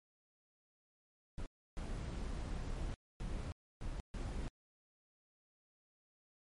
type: noise bursts at uneven times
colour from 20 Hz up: brown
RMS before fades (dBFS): -41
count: 5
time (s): 1.38-1.46 / 1.77-2.94 / 3.2-3.52 / 3.81-4 / 4.14-4.48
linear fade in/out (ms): 0
effects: MP3 48 kbps